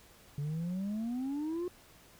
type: exponential sweep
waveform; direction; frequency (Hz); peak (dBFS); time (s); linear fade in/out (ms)
sine; up; 141.1 to 363.1; -30; 0.38-1.68; 2
effects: tanh soft clip ceiling -32 dBFS + pink hiss -59 dBFS RMS until 2.19 s